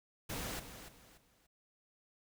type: noise with echo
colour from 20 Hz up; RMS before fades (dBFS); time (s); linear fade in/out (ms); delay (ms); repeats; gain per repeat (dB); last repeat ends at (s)
pink; -41; 0.29-0.6; 10; 290; 3; -10; 1.47
effects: none